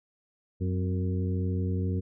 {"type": "harmonic tone with a mistuned harmonic", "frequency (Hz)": 92.5, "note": "F#2", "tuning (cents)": 0, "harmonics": [1, 2, 3, 4, 5], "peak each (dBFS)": [-27, -33, -37, -39, -41], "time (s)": [0.6, 2.01], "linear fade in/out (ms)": 20, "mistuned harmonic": 3, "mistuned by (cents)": -67, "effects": []}